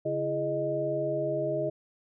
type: tone cluster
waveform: sine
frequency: 141.1 / 336.8 / 417.6 / 619 Hz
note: C#3 / E4 / G#4 / D#5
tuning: +31 / +37 / +10 / -9 cents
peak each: -36 / -34 / -34 / -29 dBFS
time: 0.05-1.7 s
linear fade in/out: 10 ms
effects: none